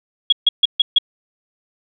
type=tone bursts; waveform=sine; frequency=3322 Hz; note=G#7; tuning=in tune; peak=-8 dBFS; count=5; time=0.3-0.985 s; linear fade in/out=5 ms; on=25 ms; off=140 ms; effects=none